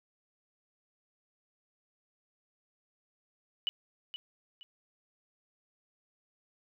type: tone with echo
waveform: sine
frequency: 2960 Hz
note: F#7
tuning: in tune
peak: -28 dBFS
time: 3.67-3.69 s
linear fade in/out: 0 ms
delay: 470 ms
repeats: 2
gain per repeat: -10 dB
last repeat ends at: 4.63 s
effects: none

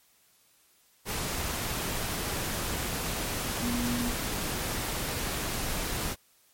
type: tone in noise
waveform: sine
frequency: 241.1 Hz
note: B3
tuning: 41 cents flat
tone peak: -29 dBFS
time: 3.6-4.13 s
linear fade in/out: 50 ms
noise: pink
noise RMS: -32 dBFS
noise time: 1.05-6.16 s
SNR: 0 dB
effects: white hiss -64 dBFS RMS until 6.53 s + MP3 64 kbps

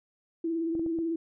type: tone with vibrato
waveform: sine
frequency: 329.6 Hz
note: E4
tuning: in tune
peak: -27 dBFS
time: 0.44-1.16 s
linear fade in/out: 5 ms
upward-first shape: triangle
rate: 18 Hz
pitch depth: 49 cents each way
type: clicks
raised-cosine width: 2 ms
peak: -29 dBFS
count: 4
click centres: 0.752 / 0.795 / 0.863 / 0.988 s
effects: none

